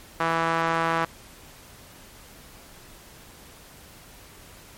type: tone with band-pass filter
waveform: sawtooth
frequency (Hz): 164.81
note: E3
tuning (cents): 0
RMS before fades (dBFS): -24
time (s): 0.2-1.05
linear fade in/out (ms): 5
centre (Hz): 1200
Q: 1.6
effects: pink hiss -48 dBFS RMS until 4.77 s + MP3 64 kbps